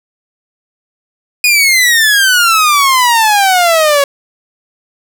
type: exponential sweep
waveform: sawtooth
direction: down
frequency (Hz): 2489 to 553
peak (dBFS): -3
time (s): 1.44-4.04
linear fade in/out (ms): 2
effects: none